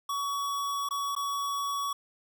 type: tone with dropouts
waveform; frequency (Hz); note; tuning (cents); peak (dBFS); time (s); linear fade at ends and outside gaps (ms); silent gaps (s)
square; 1127; C#6; +28; -30; 0.09-1.93; 5; 0.889-0.908 / 1.152-1.163
effects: none